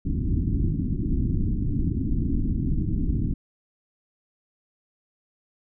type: low-pass noise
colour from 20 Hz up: pink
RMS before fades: -24 dBFS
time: 0.05-3.34 s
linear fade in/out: 10 ms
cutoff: 310 Hz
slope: 48 dB/octave
effects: none

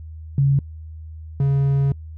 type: tone pair in turn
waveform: sine / triangle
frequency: 138.59 / 138.59 Hz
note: C#3 / C#3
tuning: 0 / 0 cents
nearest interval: unison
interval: 0 cents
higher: neither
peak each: -13 / -13 dBFS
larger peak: neither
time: 0.38-0.59 / 1.4-1.92 s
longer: second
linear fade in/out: 2 ms
effects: noise-tail reverb RT60 0.1 s tail -26 dB re dry + added 79 Hz sine -33 dBFS peak until 2.17 s

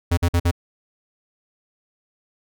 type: tone bursts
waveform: square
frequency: 86.3 Hz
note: F2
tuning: 20 cents flat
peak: -16 dBFS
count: 4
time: 0.11-0.513 s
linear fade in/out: 10 ms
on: 64 ms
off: 49 ms
effects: none

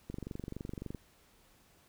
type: click train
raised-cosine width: 3 ms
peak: -27 dBFS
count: 21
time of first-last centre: 0.1-0.947 s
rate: 23.6 Hz
effects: pink hiss -65 dBFS RMS until 1.88 s

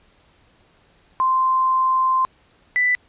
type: tone pair in turn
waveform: sine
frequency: 1042 / 1985.9 Hz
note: C6 / B6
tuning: -7 / +9 cents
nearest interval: major seventh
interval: 1116 cents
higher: second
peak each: -15 dBFS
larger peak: neither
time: 1.2-2.25 / 2.76-2.95 s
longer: first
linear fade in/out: 0 ms
effects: pink hiss -57 dBFS RMS until 3.08 s + resampled to 8000 Hz

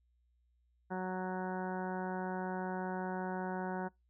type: harmonic tone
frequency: 185.1 Hz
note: F#3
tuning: 1 cent sharp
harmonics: 1 / 2 / 3 / 4 / 5 / 6 / 7 / 8 / 9 / 10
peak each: -39 / -42 / -46 / -43 / -44 / -53 / -58 / -47 / -55 / -60 dBFS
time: 0.9-3.89 s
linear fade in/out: 20 ms
effects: noise-tail reverb RT60 0.2 s tail -26 dB re dry + added 60 Hz sine -70 dBFS peak until 4.09 s

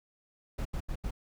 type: noise bursts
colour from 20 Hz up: brown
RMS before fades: -34 dBFS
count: 4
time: 0.58-1.109 s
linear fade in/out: 10 ms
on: 73 ms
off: 79 ms
effects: none

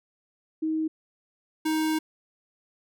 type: tone pair in turn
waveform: sine / square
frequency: 315.8 / 313.8 Hz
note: D#4 / D#4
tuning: +26 / +15 cents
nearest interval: unison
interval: 11 cents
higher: first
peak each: -24 dBFS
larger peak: neither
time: 0.62-0.88 / 1.65-1.99 s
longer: second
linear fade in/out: 10 ms
effects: none

